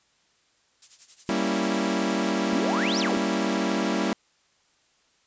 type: noise with tremolo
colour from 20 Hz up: violet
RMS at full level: -38 dBFS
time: 0.82-3.18 s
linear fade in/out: 2 ms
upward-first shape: sine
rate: 11 Hz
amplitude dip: 80%
type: chord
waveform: sawtooth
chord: G diminished seventh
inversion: none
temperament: equal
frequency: 196 / 233.1 / 277.2 / 329.6 Hz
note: G3 / Bb3 / Db4 / Fb4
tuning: 0 / 0 / 0 / 0 cents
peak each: -24 / -25 / -26 / -25 dBFS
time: 1.29-4.13 s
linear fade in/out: 0 ms
type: exponential two-way sweep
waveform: sine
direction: up then down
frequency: 207.7 to 6050 to 207.7 Hz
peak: -27 dBFS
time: 2.53-3.17 s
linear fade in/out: 0 ms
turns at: 2.99 s
effects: white hiss -65 dBFS RMS until 5.26 s + resampled to 16000 Hz